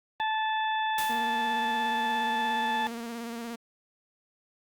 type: harmonic tone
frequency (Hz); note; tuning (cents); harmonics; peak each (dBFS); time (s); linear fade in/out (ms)
873; A5; -14; 1 / 2 / 3 / 4; -27 / -33 / -41 / -38; 0.2-2.87; 0
type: noise with exponential decay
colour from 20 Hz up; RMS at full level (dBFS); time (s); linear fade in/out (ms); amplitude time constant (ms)
white; -33; 0.98-1.44; 2; 100
type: tone with vibrato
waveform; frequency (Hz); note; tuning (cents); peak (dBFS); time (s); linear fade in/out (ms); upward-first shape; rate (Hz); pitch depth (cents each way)
sawtooth; 233.1; A#3; 0; -31; 1.09-3.56; 10; square; 17; 27
effects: Opus 48 kbps